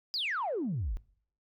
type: exponential sweep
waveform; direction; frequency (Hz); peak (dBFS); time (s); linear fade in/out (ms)
sine; down; 5110 to 39.06; -29; 0.14-0.97; 0
effects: noise-tail reverb RT60 0.6 s tail -23 dB re dry + tanh soft clip ceiling -26 dBFS